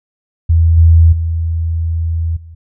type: tone with level steps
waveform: sine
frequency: 82.41 Hz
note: E2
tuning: in tune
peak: -6 / -3 / -13 / -31 dBFS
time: 0.49-2.55 s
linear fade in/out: 10 ms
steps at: 0.77 / 1.12 / 2.36 s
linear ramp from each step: 10 ms
effects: none